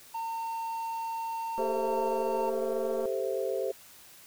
triangle tone, 910 Hz, A#5, 42 cents flat, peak -30 dBFS, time 0.14-2.5 s, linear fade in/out 10 ms
click train, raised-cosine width 1 ms, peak -28 dBFS, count 336, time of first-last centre 1.58-3.056 s, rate 227 Hz
sine chord, A minor seventh, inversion third, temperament equal, 392 / 440 / 523.3 / 659.3 Hz, G4 / A4 / C5 / E5, 0 / 0 / 0 / 0 cents, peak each -33 / -35 / -32 / -38 dBFS, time 1.58-3.72 s, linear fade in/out 10 ms
effects white hiss -53 dBFS RMS until 4.26 s

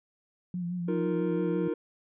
sine tone with vibrato, 176.2 Hz, F3, 16 cents sharp, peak -30 dBFS, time 0.54-1.68 s, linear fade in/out 2 ms, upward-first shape sine, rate 6 Hz, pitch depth 42 cents each way
triangle chord, Eb suspended second, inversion none, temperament equal, 311.1 / 349.2 / 466.2 Hz, Eb4 / F4 / Bb4, 0 / 0 / 0 cents, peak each -30 dBFS, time 0.88-1.74 s, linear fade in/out 5 ms
effects resampled to 8000 Hz

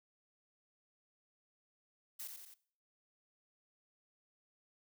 blue noise with echo, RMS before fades -45 dBFS, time 2.19-2.28 s, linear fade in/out 10 ms, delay 88 ms, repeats 3, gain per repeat -4 dB, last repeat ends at 2.544 s, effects noise-tail reverb RT60 0.5 s tail -19 dB re dry

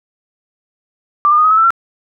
sine tone with pitch steps, 1178 / 1206.2 / 1235.1 / 1264.7 / 1295 / 1326.1 / 1357.9 Hz, D6 / D6 / D#6 / D#6 / E6 / E6 / F6, +5 / +46 / -13 / +28 / -31 / +10 / -49 cents, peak -7 dBFS, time 1.25-1.705 s, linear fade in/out 0 ms, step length 65 ms, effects none

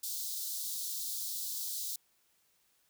white high-pass noise, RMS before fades -38 dBFS, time 0.03-1.96 s, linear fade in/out 5 ms, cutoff 3700 Hz, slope 48 dB/octave, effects white hiss -72 dBFS RMS until 2.89 s

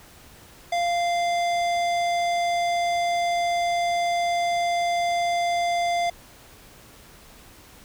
sine tone with hard clipping, 694 Hz, F5, 11 cents flat, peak -23 dBFS, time 0.72-6.1 s, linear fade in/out 5 ms, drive 16 dB, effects pink hiss -49 dBFS RMS until 7.84 s

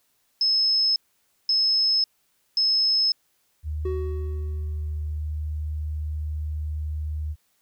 sine tone bursts, 5190 Hz, E8, 28 cents flat, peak -18 dBFS, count 3, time 0.41-3.12 s, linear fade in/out 2 ms, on 550 ms, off 530 ms
sine tone, 76.2 Hz, D#2, 36 cents flat, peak -26 dBFS, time 3.63-7.36 s, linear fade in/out 50 ms
triangle tone with exponential decay, 373.8 Hz, F#4, 18 cents sharp, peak -23 dBFS, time 3.85-5.19 s, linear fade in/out 5 ms, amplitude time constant 290 ms
effects white hiss -68 dBFS RMS until 7.61 s

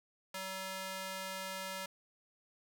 square tone with high-pass filter, 190 Hz, F#3, 46 cents sharp, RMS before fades -42 dBFS, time 0.34-1.86 s, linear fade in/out 5 ms, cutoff 680 Hz, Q 0.51, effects 11-bit

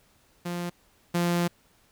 sawtooth tone pair in turn, 174.61 / 173.4 Hz, F3 / F3, 0 / -12 cents, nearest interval unison, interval 12 cents, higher first, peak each -26 / -19 dBFS, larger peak second, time 0.45-0.7 / 1.14-1.48 s, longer second, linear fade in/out 10 ms, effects pink hiss -63 dBFS RMS until 1.91 s

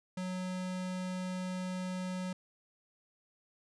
square tone, 184 Hz, F#3, 9 cents flat, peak -36 dBFS, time 0.17-2.33 s, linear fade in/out 5 ms, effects resampled to 22050 Hz

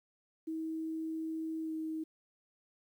sine tone with pitch glide, 320.4 to 316.9 Hz, E4 to D#4, -49 to +32 cents, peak -35 dBFS, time 0.47-2.04 s, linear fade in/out 10 ms, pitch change -19 cents, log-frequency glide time 1.62-1.72 s, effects 11-bit

